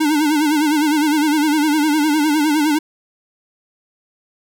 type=tone with vibrato; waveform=square; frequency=302 Hz; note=D4; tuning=48 cents sharp; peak=-14 dBFS; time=0-2.79 s; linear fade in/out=10 ms; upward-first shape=sine; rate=9.8 Hz; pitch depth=84 cents each way; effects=none